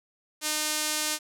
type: tone with band-pass filter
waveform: sawtooth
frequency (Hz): 305.2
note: D#4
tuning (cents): -33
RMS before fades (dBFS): -29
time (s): 0.41-1.19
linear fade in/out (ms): 50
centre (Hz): 7900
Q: 0.78
effects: none